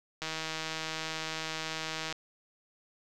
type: click train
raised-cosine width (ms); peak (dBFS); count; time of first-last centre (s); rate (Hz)
0.2; -18; 304; 0.22-2.126; 159
effects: none